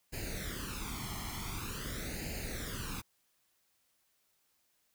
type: noise with flanger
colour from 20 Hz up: pink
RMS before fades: -40 dBFS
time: 0.12-3.02 s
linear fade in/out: 20 ms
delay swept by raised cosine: 0.43 to 0.96 ms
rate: 0.46 Hz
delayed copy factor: +0.8
effects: white hiss -75 dBFS RMS until 4.94 s